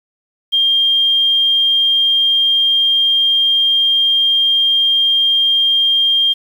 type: tone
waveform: sine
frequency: 3204 Hz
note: G7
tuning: 37 cents sharp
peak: -10 dBFS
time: 0.52-6.34 s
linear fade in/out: 20 ms
effects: 7-bit